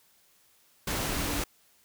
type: tone in noise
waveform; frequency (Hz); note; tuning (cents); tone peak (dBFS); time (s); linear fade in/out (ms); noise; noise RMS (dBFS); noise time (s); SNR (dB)
sine; 288.1; D4; -33; -37; 1.13-1.4; 5; pink; -31; 0.87-1.44; -9
effects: white hiss -64 dBFS RMS until 1.84 s